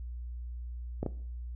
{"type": "clicks", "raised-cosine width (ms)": 2, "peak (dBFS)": -18, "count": 2, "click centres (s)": [1.03, 1.063], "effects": ["noise-tail reverb RT60 0.5 s tail -17 dB re dry", "added 60 Hz sine -37 dBFS peak until 1.55 s"]}